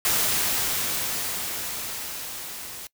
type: noise with level ramp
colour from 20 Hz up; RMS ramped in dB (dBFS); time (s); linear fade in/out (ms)
white; -22 to -38; 0.05-2.87; 2
effects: noise-tail reverb RT60 0.1 s tail -22 dB re dry